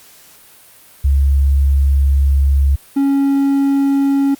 sine / triangle tone pair in turn, 69.2 / 276.8 Hz, C#2 / C#4, -2 / -2 cents, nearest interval 2 octaves, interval 2400 cents, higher second, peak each -9 dBFS, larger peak neither, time 1.04-2.76 / 2.96-4.35 s, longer first, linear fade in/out 10 ms, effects white hiss -44 dBFS RMS until 4.39 s + Opus 48 kbps

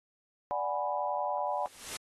sine chord, G# half-diminished seventh, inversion second, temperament equal, 587.3 / 740 / 830.6 / 987.8 Hz, D5 / F#5 / G#5 / B5, 0 / 0 / 0 / 0 cents, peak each -35 dBFS, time 0.51-1.66 s, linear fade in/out 0 ms
white noise with exponential growth, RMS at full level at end -35 dBFS, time 1.46-1.97 s, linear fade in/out 5 ms, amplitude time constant 110 ms
effects low-pass 11000 Hz 12 dB/octave + AAC 32 kbps

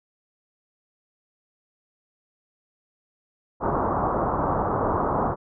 white low-pass noise, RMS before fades -24 dBFS, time 3.6-5.36 s, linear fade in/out 50 ms, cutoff 1200 Hz, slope 48 dB/octave, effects none

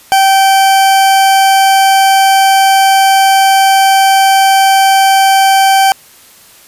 40% pulse tone, 776 Hz, G5, 18 cents flat, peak -4 dBFS, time 0.12-5.92 s, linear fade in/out 0 ms, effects white hiss -40 dBFS RMS until 6.67 s + resampled to 32000 Hz

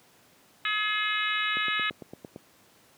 harmonic tone, 424 Hz, G#4, 36 cents sharp, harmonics 3 / 4 / 5 / 6 / 7 / 8 / 9, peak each -32 / -31 / -32 / -33 / -35 / -40 / -35 dBFS, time 0.65-1.9 s, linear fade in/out 2 ms
click train, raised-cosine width 2 ms, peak -25 dBFS, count 8, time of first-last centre 1.57-2.361 s, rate 8.85 Hz
effects pink hiss -59 dBFS RMS until 2.97 s + high-pass 150 Hz 12 dB/octave

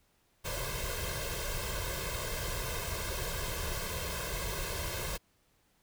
pink noise with comb filter, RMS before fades -36 dBFS, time 0.44-5.18 s, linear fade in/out 20 ms, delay 1.9 ms, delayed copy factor +0.85, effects pink hiss -71 dBFS RMS until 5.82 s

